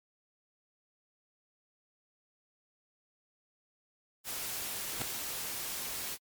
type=noise; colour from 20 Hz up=white; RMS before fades=-38 dBFS; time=4.24-6.18 s; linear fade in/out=50 ms
type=noise with exponential growth; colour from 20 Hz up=pink; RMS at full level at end=-31 dBFS; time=4.94-5.02 s; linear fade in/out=1 ms; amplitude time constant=16 ms
effects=MP3 96 kbps